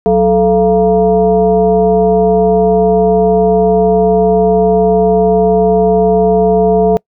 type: tone with frequency modulation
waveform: sine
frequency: 436.4 Hz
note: A4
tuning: 14 cents flat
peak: -6 dBFS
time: 0.06-6.97 s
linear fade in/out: 0 ms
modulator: 251 Hz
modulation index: 1
effects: noise-tail reverb RT60 0.1 s tail -26 dB re dry